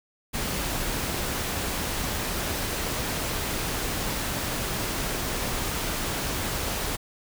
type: noise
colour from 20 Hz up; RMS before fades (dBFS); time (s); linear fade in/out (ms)
pink; -29; 0.33-6.97; 20
effects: none